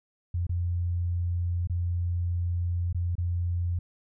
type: tone with dropouts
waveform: sine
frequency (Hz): 87.31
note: F2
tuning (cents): 0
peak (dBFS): -25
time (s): 0.34-3.79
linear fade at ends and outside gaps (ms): 5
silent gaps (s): 0.468-0.493 / 1.673-1.697 / 2.928-2.946 / 3.154-3.181
effects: none